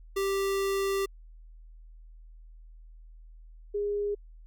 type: tone pair in turn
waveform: square / sine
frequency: 392 / 410.1 Hz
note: G4 / G#4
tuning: 0 / -22 cents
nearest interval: minor second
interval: 78 cents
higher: second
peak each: -27 dBFS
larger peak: neither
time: 0.16-1.06 / 3.74-4.15 s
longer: first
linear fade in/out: 10 ms
effects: added 40 Hz sine -47 dBFS peak until 4.46 s